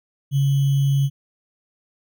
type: tone with sample-and-hold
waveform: sine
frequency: 138.59 Hz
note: C#3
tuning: in tune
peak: -15 dBFS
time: 0.31-1.1 s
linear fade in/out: 50 ms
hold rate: 3150 Hz
effects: none